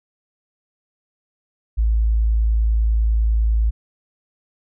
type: tone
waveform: sine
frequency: 55 Hz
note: A1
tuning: in tune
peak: -14 dBFS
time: 1.77-3.71 s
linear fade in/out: 20 ms
effects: none